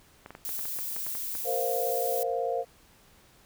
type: clicks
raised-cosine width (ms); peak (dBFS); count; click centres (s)
0.5; -27; 11; 0.261 / 0.306 / 0.351 / 0.492 / 0.592 / 0.654 / 0.789 / 0.964 / 1.066 / 1.152 / 1.352
type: noise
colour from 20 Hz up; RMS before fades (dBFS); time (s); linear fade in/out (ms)
violet; -34; 0.45-2.23; 0
type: chord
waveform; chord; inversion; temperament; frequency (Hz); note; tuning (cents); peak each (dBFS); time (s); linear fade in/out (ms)
sine; Bb suspended second; none; just; 466.2 / 524.4 / 699.2; Bb4 / C5 / F5; 0 / +4 / +2; -31; 1.44-2.65; 50
effects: pink hiss -59 dBFS RMS until 3.45 s